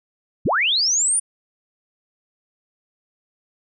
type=linear sweep; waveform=sine; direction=up; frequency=36.57 to 9610 Hz; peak=-16 dBFS; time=0.45-1.2 s; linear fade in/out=10 ms; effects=none